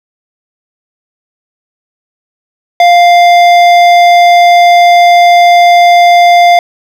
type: tone with hard clipping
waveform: sine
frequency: 698.5 Hz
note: F5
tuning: in tune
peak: -3 dBFS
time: 2.8-6.59 s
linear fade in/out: 2 ms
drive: 12 dB
effects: none